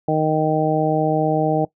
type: harmonic tone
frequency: 155.56 Hz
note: D#3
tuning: in tune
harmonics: 1 / 2 / 3 / 4 / 5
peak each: -22 / -22 / -22 / -22 / -22 dBFS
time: 0.08-1.65 s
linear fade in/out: 5 ms
effects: noise-tail reverb RT60 0.1 s tail -19 dB re dry